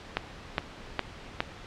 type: click train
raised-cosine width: 0.3 ms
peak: -9 dBFS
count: 4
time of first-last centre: 0.17-1.405 s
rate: 2.43 Hz
effects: pink hiss -45 dBFS RMS until 1.66 s + low-pass 4000 Hz 12 dB/octave

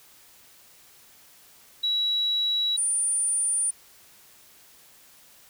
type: tone pair in turn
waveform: sine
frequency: 3900 / 9276 Hz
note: B7 / D9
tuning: -23 / -22 cents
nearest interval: octave + minor third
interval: 1501 cents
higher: second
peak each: -22 dBFS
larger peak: neither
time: 1.83-2.77 / 2.77-3.71 s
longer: neither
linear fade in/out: 10 ms
effects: white hiss -54 dBFS RMS until 5.49 s

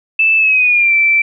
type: tone with pitch glide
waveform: sine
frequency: 2635 to 2334 Hz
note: E7 to D7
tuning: -1 to -11 cents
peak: -8 dBFS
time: 0.19-1.22 s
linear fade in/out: 5 ms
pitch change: -210 cents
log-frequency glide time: 0.37-0.94 s
effects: none

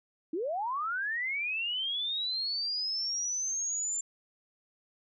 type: linear sweep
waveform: sine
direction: up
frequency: 296.1 to 7260 Hz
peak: -30 dBFS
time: 0.33-4.01 s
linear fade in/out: 5 ms
effects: none

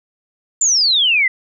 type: exponential sweep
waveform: sine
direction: down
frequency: 7330 to 1975.5 Hz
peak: -11 dBFS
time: 0.61-1.28 s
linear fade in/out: 5 ms
effects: none

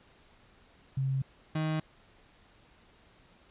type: tone pair in turn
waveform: sine / 35% pulse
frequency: 134 / 156.56 Hz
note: C3 / D#3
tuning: +42 / +11 cents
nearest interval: minor third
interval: 269 cents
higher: second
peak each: -27 dBFS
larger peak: neither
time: 0.97-1.22 / 1.55-1.8 s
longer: neither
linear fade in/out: 5 ms
effects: pink hiss -61 dBFS RMS until 3.5 s + resampled to 8000 Hz

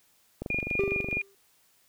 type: click train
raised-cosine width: 2 ms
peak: -20 dBFS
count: 19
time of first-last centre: 0.42-1.17 s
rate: 24 Hz
type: tone with tremolo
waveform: sine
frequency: 2427 Hz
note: D#7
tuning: 44 cents flat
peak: -27 dBFS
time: 0.5-1.22 s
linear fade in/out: 2 ms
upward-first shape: square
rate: 4.9 Hz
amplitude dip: 55%
type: tone with exponential decay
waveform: triangle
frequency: 395.3 Hz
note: G4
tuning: 15 cents sharp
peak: -20 dBFS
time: 0.79-1.35 s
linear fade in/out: 2 ms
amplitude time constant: 120 ms
effects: white hiss -65 dBFS RMS until 1.88 s

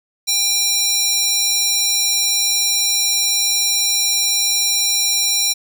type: tone with high-pass filter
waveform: square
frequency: 799 Hz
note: G5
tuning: 33 cents sharp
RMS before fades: -17 dBFS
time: 0.27-5.54 s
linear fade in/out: 20 ms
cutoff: 4900 Hz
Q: 2
effects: none

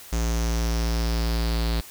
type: tone with low-pass filter sweep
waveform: square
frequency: 57.2 Hz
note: A#1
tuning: 32 cents flat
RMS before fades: -24 dBFS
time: 0.12-1.81 s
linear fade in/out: 10 ms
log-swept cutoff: 6600 to 4300 Hz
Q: 4.8
effects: white hiss -44 dBFS RMS until 1.9 s

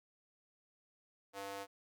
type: tone with high-pass filter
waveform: square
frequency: 99.1 Hz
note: G2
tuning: 19 cents sharp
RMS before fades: -45 dBFS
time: 1.33-1.67 s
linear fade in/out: 50 ms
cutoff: 560 Hz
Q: 1.5
effects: none

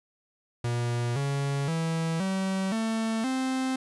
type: tone with pitch steps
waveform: 45% pulse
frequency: 119.7 / 139.9 / 163.52 / 191.11 / 223.4 / 261.1 Hz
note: A#2 / C#3 / E3 / G3 / A3 / C4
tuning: +46 / +16 / -14 / -44 / +27 / -3 cents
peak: -26 dBFS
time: 0.64-3.76 s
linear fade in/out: 5 ms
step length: 520 ms
effects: resampled to 24000 Hz + 10-bit

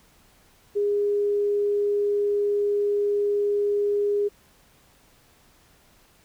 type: tone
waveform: sine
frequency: 409.5 Hz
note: G#4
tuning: 24 cents flat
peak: -20 dBFS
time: 0.75-4.29 s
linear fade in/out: 20 ms
effects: pink hiss -58 dBFS RMS until 6.24 s

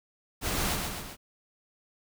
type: noise with echo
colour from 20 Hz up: pink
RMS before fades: -30 dBFS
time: 0.41-0.78 s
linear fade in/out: 50 ms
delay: 130 ms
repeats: 3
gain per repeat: -4 dB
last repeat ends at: 1.17 s
effects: none

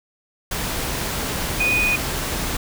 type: tone in noise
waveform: sine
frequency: 2478 Hz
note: D#7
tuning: 8 cents flat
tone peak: -17 dBFS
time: 1.6-1.96 s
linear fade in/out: 5 ms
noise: pink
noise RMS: -25 dBFS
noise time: 0.51-2.57 s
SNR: +5 dB
effects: none

